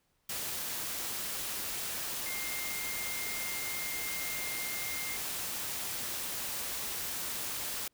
sine tone in noise, 2112 Hz, C7, 16 cents sharp, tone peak -40 dBFS, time 2.26-5.17 s, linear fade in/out 5 ms, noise white, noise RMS -37 dBFS, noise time 0.29-7.88 s, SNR -6 dB, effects pink hiss -75 dBFS RMS until 7.93 s

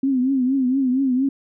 sine tone with vibrato, 261.6 Hz, C4, in tune, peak -16 dBFS, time 0.03-1.29 s, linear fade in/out 5 ms, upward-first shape triangle, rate 4.3 Hz, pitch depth 110 cents each way, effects none

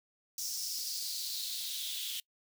white noise with high-pass filter sweep, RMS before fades -38 dBFS, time 0.38-2.2 s, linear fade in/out 2 ms, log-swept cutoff 5700 to 3200 Hz, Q 4.4, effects noise-tail reverb RT60 0.1 s tail -25 dB re dry

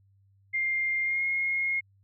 sine tone with pitch glide, 2109 to 2150 Hz, C7 to C7, +13 to +47 cents, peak -25 dBFS, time 0.53-1.81 s, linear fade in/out 20 ms, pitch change +34 cents, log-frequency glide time 1.03-1.24 s, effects added 98 Hz sine -60 dBFS peak until 2.03 s

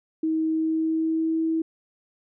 sine tone with pitch glide, 318.2 to 323.4 Hz, D#4 to E4, +39 to -33 cents, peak -21 dBFS, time 0.23-1.62 s, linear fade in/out 5 ms, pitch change +28 cents, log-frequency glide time 0.49-1.41 s, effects none

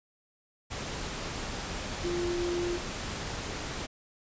sine tone in noise, 349.2 Hz, F4, in tune, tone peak -29 dBFS, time 2.03-2.78 s, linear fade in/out 20 ms, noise pink, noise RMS -36 dBFS, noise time 0.7-3.87 s, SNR +4 dB, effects resampled to 16000 Hz

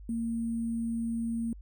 sine tone with sample-and-hold, 230 Hz, A#3, 23 cents flat, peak -29 dBFS, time 0.09-1.53 s, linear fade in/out 2 ms, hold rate 8820 Hz, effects added 50 Hz sine -44 dBFS peak until 1.61 s

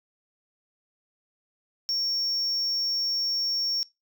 sine tone, 5500 Hz, F8, 27 cents flat, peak -22 dBFS, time 1.89-3.83 s, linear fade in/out 0 ms, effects noise-tail reverb RT60 0.2 s tail -23 dB re dry + tanh soft clip ceiling -23 dBFS

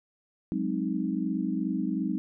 sine chord, Ab dominant seventh, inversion third, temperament equal, 185 / 207.7 / 261.6 / 311.1 Hz, Gb3 / Ab3 / C4 / Eb4, 0 / 0 / 0 / 0 cents, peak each -32 dBFS, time 0.52-2.18 s, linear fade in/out 0 ms, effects none

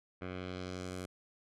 10% pulse tone with low-pass filter sweep, 91.6 Hz, F#2, 17 cents flat, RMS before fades -42 dBFS, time 0.21-1.06 s, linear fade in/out 10 ms, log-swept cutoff 2100 to 11000 Hz, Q 1.4, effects none

